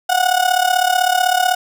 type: tone with amplitude modulation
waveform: 35% pulse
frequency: 732 Hz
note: F#5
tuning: 19 cents flat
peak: -8 dBFS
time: 0.09-1.55 s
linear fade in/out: 10 ms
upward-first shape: sine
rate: 35.9 Hz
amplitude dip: 80%
effects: none